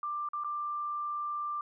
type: tone with dropouts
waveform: sine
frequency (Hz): 1184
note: D6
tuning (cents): +14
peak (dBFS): -32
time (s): 0.03-1.61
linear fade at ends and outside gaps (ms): 2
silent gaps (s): 0.288-0.333 / 0.437-0.445
effects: none